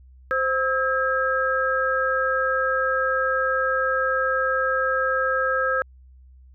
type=tone cluster; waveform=sine; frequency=523 / 1297 / 1618 Hz; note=C5 / E6 / G#6; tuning=-1 / -28 / -46 cents; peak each=-24 dBFS; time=0.31-5.82 s; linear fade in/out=0 ms; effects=added 64 Hz sine -46 dBFS peak until 6.54 s